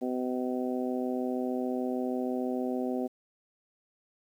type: harmonic tone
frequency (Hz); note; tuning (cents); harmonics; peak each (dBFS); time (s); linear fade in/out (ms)
126.5; B2; +42; 2 / 3 / 4 / 5 / 6; -31 / -35 / -37 / -39 / -41; 0.01-3.08; 20
effects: 10-bit